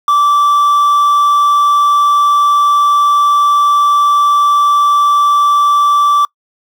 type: tone with quantisation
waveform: triangle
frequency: 1164 Hz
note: D6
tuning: 16 cents flat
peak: -5 dBFS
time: 0.08-6.25 s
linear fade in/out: 2 ms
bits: 5
effects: noise-tail reverb RT60 0.1 s tail -25 dB re dry